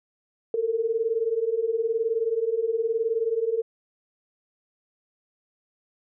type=beating tone pair; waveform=sine; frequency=440 / 459 Hz; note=A4 / A#4; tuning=0 / -27 cents; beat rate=19 Hz; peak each=-27 / -24 dBFS; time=0.54-3.62 s; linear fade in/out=2 ms; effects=none